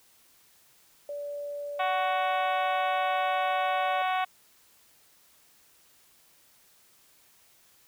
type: tone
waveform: sine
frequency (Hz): 578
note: D5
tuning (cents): -28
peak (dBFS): -33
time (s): 1.09-4.02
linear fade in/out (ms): 2
type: harmonic tone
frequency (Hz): 371.9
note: F#4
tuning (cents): +9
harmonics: 2 / 3 / 4 / 5 / 6 / 7 / 8 / 9 / 10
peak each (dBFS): -27 / -32 / -36 / -40 / -38 / -40 / -44 / -45 / -46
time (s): 1.79-4.25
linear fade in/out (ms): 10
effects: white hiss -61 dBFS RMS until 7.87 s